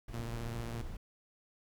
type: noise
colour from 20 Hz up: brown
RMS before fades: -43 dBFS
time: 0.08-0.97 s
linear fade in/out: 5 ms
type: tone with vibrato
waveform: sawtooth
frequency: 116.54 Hz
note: A#2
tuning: in tune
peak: -35 dBFS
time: 0.13-0.82 s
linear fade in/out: 10 ms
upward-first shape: square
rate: 15 Hz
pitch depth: 27 cents each way
effects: none